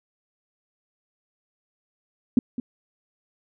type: tone with echo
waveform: sine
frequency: 246 Hz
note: B3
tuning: 7 cents flat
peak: -12 dBFS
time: 2.37-2.39 s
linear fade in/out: 2 ms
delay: 210 ms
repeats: 1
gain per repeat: -13 dB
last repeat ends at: 2.6 s
effects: none